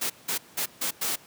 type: noise bursts at uneven times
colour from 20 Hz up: white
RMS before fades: -28 dBFS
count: 5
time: 0.01-0.1 / 0.28-0.38 / 0.57-0.66 / 0.81-0.91 / 1.01-1.16 s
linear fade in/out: 10 ms
effects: pink hiss -52 dBFS RMS until 1.26 s + high-pass 150 Hz 12 dB/octave